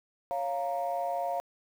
sine chord, Bb minor, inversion first, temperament equal, 554.4 / 698.5 / 932.3 Hz, Db5 / F5 / Bb5, 0 / 0 / 0 cents, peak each -34 / -30 / -36 dBFS, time 0.31-1.4 s, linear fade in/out 0 ms, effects tanh soft clip ceiling -22 dBFS + 9-bit

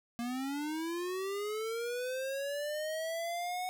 square linear sweep, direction up, 233.1 to 740 Hz, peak -35 dBFS, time 0.19-3.69 s, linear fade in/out 0 ms, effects none

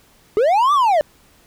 triangle linear two-way sweep, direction up then down, 394.8 to 1200 to 574 Hz, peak -10 dBFS, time 0.37-1.01 s, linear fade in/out 0 ms, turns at 0.73 s, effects pink hiss -53 dBFS RMS until 1.46 s

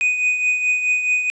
triangle tone with tremolo, 2489 Hz, D#7, in tune, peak -12 dBFS, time 0.01-1.3 s, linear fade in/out 0 ms, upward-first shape triangle, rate 4.7 Hz, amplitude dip 60%, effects resampled to 22050 Hz + 9-bit

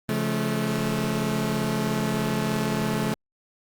sawtooth chord, Db augmented, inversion none, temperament just, 138.59 / 173.24 / 216.5 Hz, Db3 / F3 / A3, 0 / -14 / -28 cents, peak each -25 / -26 / -22 dBFS, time 0.09-3.14 s, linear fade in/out 0 ms, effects Opus 32 kbps

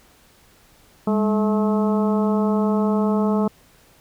harmonic tone with a mistuned harmonic, 215.6 Hz, A3, 35 cents flat, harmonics 1 / 2 / 3 / 4 / 5 / 6, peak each -18 / -24 / -28 / -30 / -32 / -34 dBFS, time 1.07-3.48 s, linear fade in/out 5 ms, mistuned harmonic 1, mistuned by -83 cents, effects pink hiss -54 dBFS RMS until 4 s

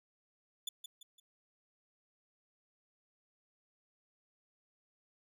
sawtooth tone with echo, 3477 Hz, A7, 21 cents flat, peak -33 dBFS, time 0.67-0.69 s, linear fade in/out 5 ms, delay 170 ms, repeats 3, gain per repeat -8 dB, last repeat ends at 1.2 s, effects none

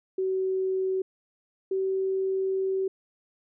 sine tone pair in turn, 378 / 382.4 Hz, F#4 / G4, +37 / -43 cents, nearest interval unison, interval 20 cents, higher second, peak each -24 dBFS, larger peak neither, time 0.18-1.02 / 1.71-2.88 s, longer second, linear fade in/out 5 ms, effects none

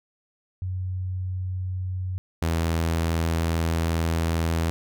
sine / sawtooth tone pair in turn, 92.5 / 82.41 Hz, F#2 / E2, 0 / 0 cents, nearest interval major second, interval 200 cents, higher first, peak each -26 / -18 dBFS, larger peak second, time 0.62-2.18 / 2.42-4.7 s, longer second, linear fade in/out 0 ms, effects none

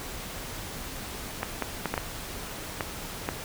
clicks, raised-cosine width 0.5 ms, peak -12 dBFS, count 7, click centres 1.431 / 1.623 / 1.857 / 1.94 / 1.978 / 2.808 / 3.289 s, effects pink hiss -38 dBFS RMS until 3.44 s

